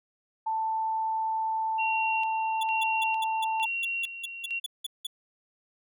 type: tone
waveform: sine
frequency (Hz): 885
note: A5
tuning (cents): +10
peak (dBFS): -26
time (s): 0.46-3.66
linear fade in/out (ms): 10
type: tone with tremolo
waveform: sine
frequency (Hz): 2745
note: F7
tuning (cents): -31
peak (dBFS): -28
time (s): 1.78-4.6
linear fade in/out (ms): 20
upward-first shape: square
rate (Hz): 1.1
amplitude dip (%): 65
type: tone bursts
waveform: 45% pulse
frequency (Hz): 3446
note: A7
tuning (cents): -37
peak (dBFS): -31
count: 13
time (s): 2.61-5.069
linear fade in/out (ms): 5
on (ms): 23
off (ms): 180
effects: none